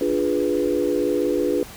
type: chord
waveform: sine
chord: D diminished seventh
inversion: none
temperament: equal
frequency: 293.7 / 349.2 / 415.3 / 493.9 Hz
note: D4 / F4 / Ab4 / Cb5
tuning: 0 / 0 / 0 / 0 cents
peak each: -24 dBFS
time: 0.01-1.63 s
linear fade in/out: 2 ms
effects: pink hiss -40 dBFS RMS until 1.76 s